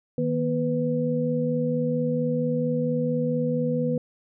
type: tone cluster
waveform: sine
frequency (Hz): 156 / 240.4 / 497.5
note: D#3 / B3 / B4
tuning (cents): +5 / -46 / +13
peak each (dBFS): -27 / -26 / -26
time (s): 0.18-3.98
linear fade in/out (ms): 2
effects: none